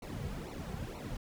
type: noise with flanger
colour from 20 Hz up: brown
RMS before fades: -41 dBFS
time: 0.02-1.17 s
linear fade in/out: 5 ms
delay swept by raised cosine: 0.59 to 3.39 ms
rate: 2.1 Hz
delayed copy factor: -0.85
effects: none